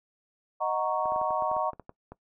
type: chord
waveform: sine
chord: D# minor seventh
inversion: none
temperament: equal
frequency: 622.3 / 740 / 932.3 / 1108.7 Hz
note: D#5 / F#5 / A#5 / C#6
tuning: 0 / 0 / 0 / 0 cents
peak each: -31 dBFS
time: 0.6-1.71 s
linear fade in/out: 20 ms
type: clicks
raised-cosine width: 1 ms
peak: -28 dBFS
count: 12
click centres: 1.057 / 1.121 / 1.161 / 1.215 / 1.307 / 1.423 / 1.515 / 1.566 / 1.733 / 1.797 / 1.894 / 2.12 s
effects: noise-tail reverb RT60 0.1 s tail -19 dB re dry